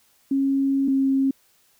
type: tone pair in turn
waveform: sine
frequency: 273 / 269.6 Hz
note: C#4 / C#4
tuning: -26 / -48 cents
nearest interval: unison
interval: 22 cents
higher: first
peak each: -18 / -17 dBFS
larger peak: second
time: 0.31-0.88 / 0.88-1.31 s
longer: first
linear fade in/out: 5 ms
effects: white hiss -61 dBFS RMS until 1.79 s